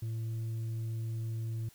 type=tone with tanh clipping; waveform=sine; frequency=112.8 Hz; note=A2; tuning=44 cents sharp; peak=-34 dBFS; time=0.02-1.69 s; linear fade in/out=5 ms; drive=3 dB; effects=white hiss -61 dBFS RMS until 1.74 s